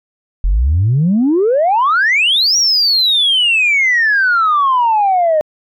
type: exponential two-way sweep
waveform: sine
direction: up then down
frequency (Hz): 40.7 to 5790 to 601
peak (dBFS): -8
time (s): 0.44-5.41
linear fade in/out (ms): 0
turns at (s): 2.57
effects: tanh soft clip ceiling -6 dBFS